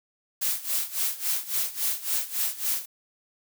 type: noise with tremolo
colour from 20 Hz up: blue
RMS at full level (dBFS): -25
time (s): 0.41-2.86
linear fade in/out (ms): 10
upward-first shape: sine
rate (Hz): 3.6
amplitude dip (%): 85
effects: none